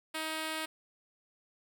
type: tone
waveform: 5% pulse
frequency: 315.9 Hz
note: D#4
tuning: 26 cents sharp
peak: -23 dBFS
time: 0.14-0.66 s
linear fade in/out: 10 ms
effects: none